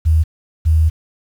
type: tone pair in turn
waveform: sine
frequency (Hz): 79.4 / 79.4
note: D#2 / D#2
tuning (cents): +36 / +36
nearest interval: unison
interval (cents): 0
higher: neither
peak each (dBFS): -9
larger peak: neither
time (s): 0.05-0.24 / 0.65-0.9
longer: second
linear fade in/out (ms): 20
effects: 7-bit